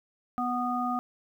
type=harmonic tone; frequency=246.3 Hz; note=B3; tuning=5 cents flat; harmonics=1 / 3 / 5; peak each=-31 / -31 / -31 dBFS; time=0.38-0.99 s; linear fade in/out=0 ms; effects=10-bit